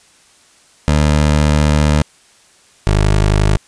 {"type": "tone pair in turn", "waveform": "20% pulse", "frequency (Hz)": [75, 51.33], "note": ["D2", "G#1"], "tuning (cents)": [37, -20], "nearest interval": "perfect fifth", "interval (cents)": 657, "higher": "first", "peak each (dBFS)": -5, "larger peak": "neither", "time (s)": [[0.88, 2.02], [2.87, 3.57]], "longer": "first", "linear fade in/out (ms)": 0, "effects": ["white hiss -49 dBFS RMS until 3.67 s", "resampled to 22050 Hz"]}